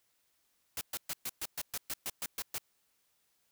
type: noise bursts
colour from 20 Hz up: white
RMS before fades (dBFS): -37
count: 12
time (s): 0.77-2.582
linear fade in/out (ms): 2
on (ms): 41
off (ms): 120
effects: white hiss -75 dBFS RMS until 3.51 s